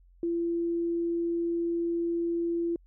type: tone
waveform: sine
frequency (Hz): 339.3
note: F4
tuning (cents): -50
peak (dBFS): -26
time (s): 0.23-2.76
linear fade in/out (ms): 2
effects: added 44 Hz sine -55 dBFS peak until 2.86 s